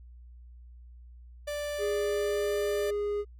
45% pulse tone with pitch glide, 587.3 to 592.4 Hz, D5 to D5, 0 to +15 cents, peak -32 dBFS, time 1.47-2.91 s, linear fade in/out 10 ms, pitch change +15 cents, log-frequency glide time 2.05-2.54 s
triangle tone, 412.1 Hz, G#4, 13 cents flat, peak -26 dBFS, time 1.78-3.25 s, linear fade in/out 50 ms
effects added 60 Hz sine -47 dBFS peak until 3.39 s

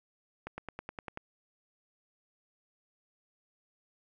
accelerating click train, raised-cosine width 0.5 ms, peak -24 dBFS, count 8, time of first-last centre 0.47-1.174 s, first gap 110 ms, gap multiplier 0.97, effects none

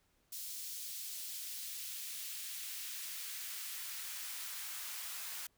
white noise with high-pass filter sweep, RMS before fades -44 dBFS, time 0.32-5.47 s, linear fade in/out 5 ms, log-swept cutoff 4400 to 990 Hz, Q 0.86, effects pink hiss -75 dBFS RMS until 5.57 s

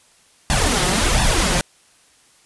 pink noise with flanger, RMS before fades -17 dBFS, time 0.5-1.61 s, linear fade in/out 0 ms, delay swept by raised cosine 1.1 to 5.6 ms, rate 1.4 Hz, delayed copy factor +0.85, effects white hiss -54 dBFS RMS until 2.45 s + resampled to 24000 Hz

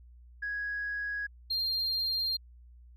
sine tone pair in turn, 1661.2 / 4195 Hz, G#6 / C8, 0 / +4 cents, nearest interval octave + major third, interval 1604 cents, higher second, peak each -31 / -26 dBFS, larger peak second, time 0.42-1.27 / 1.5-2.37 s, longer second, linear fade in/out 10 ms, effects tanh soft clip ceiling -27 dBFS + added 60 Hz sine -51 dBFS peak until 2.96 s

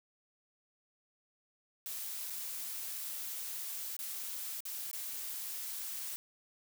blue noise with dropouts, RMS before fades -41 dBFS, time 1.86-6.16 s, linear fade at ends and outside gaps 0 ms, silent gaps 2.3-2.304 / 3.966-3.991 / 4.605-4.653 / 4.913-4.931 s, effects none

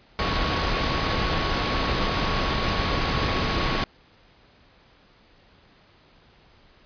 sine tone in noise, 1108.7 Hz, C#6, in tune, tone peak -32 dBFS, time 0.19-3.84 s, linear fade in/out 0 ms, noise pink, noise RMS -24 dBFS, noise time 0.19-3.84 s, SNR -11 dB, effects pink hiss -56 dBFS RMS until 6.85 s + resampled to 11025 Hz

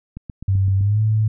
click train, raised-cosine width 5 ms, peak -19 dBFS, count 6, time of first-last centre 0.17-0.809 s, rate 7.82 Hz
sine tone with pitch glide, 96.7 to 108.54 Hz, G2 to A2, -23 to -23 cents, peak -14 dBFS, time 0.48-1.28 s, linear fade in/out 5 ms, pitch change +200 cents, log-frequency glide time 0.77-1.01 s
effects none

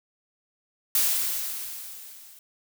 blue noise with level ramp, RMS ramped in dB -21 to -50 dBFS, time 0.95-2.39 s, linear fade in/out 2 ms, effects none

